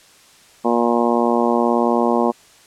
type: harmonic tone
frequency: 118.6 Hz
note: A#2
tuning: 30 cents sharp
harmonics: 2 / 3 / 4 / 5 / 6 / 7 / 8 / 9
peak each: -19 / -21 / -22 / -23 / -24 / -24 / -25 / -26 dBFS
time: 0.64-2.32 s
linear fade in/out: 20 ms
effects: white hiss -49 dBFS RMS until 2.66 s + low-pass 9000 Hz 12 dB/octave